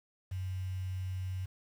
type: tone with quantisation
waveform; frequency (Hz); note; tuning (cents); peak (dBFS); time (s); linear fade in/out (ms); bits
sine; 93; F#2; +9; -34; 0.31-1.46; 10; 9
effects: none